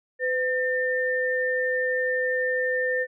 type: tone pair together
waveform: sine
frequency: 505.9 / 1803 Hz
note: B4 / A6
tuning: +42 / +42 cents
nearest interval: octave + minor seventh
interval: 2200 cents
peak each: -25 dBFS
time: 0.19-3.07 s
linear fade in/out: 50 ms
effects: none